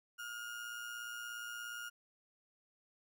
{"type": "tone with amplitude modulation", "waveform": "35% pulse", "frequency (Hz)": 1424, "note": "F6", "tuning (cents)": 33, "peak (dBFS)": -39, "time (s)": [0.18, 1.9], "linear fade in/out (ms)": 20, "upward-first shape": "sine", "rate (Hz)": 117, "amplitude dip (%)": 45, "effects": []}